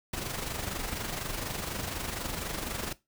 pink noise with amplitude modulation, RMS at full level -33 dBFS, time 0.13-2.93 s, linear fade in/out 5 ms, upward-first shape sine, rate 24.1 Hz, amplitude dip 55%, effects noise-tail reverb RT60 0.2 s tail -18 dB re dry

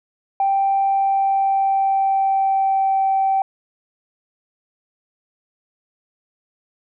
sine tone with pitch glide, 784 to 774.5 Hz, G5 to G5, 0 to -21 cents, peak -14 dBFS, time 0.4-3.42 s, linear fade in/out 2 ms, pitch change -21 cents, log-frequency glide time 0.83-3.04 s, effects tanh soft clip ceiling -10 dBFS

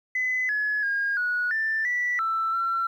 sine tone with pitch steps, 2017 / 1698 / 1625 / 1461 / 1775 / 1960 / 1329 / 1354 Hz, B6 / G#6 / G#6 / F#6 / A6 / B6 / E6 / E6, +36 / +38 / -38 / -22 / +15 / -14 / +14 / +46 cents, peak -22 dBFS, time 0.15-2.87 s, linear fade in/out 5 ms, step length 340 ms, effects tanh soft clip ceiling -18 dBFS + 10-bit

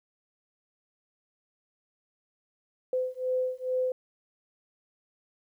sine beating tone pair, 509 / 511.3 Hz, C5 / C5, -48 / -40 cents, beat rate 2.3 Hz, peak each -30 dBFS, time 2.93-3.92 s, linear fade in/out 2 ms, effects 11-bit

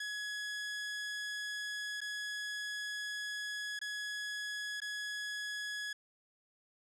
sawtooth tone with dropouts, 1682 Hz, G#6, 22 cents sharp, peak -34 dBFS, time 0-5.93 s, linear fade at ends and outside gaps 5 ms, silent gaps 2.006-2.014 / 3.791-3.814 / 4.803-4.817 s, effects low-pass 8000 Hz 12 dB/octave

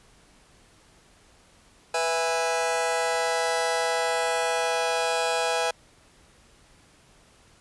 sawtooth chord, E major, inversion second, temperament just, 494.4 / 659.3 / 824.1 Hz, B4 / E5 / G#5, +2 / 0 / -14 cents, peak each -24 dBFS, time 1.94-5.71 s, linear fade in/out 5 ms, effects pink hiss -57 dBFS RMS until 7.6 s + resampled to 24000 Hz

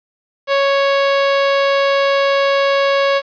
sawtooth tone, 554.4 Hz, C#5, in tune, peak -8 dBFS, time 0.47-3.22 s, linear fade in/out 50 ms, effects resampled to 11025 Hz + 7-bit

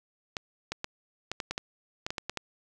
clicks, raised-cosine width 0.2 ms, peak -15 dBFS, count 12, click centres 0.368 / 0.72 / 0.844 / 1.316 / 1.402 / 1.51 / 1.579 / 2.065 / 2.105 / 2.182 / 2.296 / 2.373 s, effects none

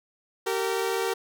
sawtooth tone pair together, 385.9 / 460.4 Hz, G4 / A#4, -27 / -22 cents, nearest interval minor third, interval 305 cents, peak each -24 dBFS, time 0.46-1.14 s, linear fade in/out 10 ms, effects none

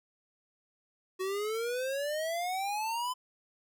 square exponential sweep, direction up, 370 to 1022 Hz, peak -32 dBFS, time 1.19-3.14 s, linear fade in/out 20 ms, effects none

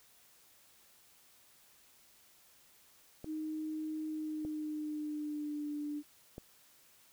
clicks, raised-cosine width 2 ms, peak -31 dBFS, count 3, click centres 3.244 / 4.45 / 6.381 s
sine tone with pitch glide, 311.1 to 295 Hz, D#4 to D4, 0 to +8 cents, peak -36 dBFS, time 3.25-6.03 s, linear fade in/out 50 ms, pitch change -92 cents, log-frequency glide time 4.06-5.7 s
effects white hiss -64 dBFS RMS until 7.12 s

